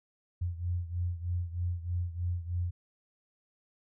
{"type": "beating tone pair", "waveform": "sine", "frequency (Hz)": [86.9, 90.1], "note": ["F2", "F#2"], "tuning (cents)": [-8, -45], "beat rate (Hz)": 3.2, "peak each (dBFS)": [-32, -36], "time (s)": [0.41, 2.71], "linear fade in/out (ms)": 10, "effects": []}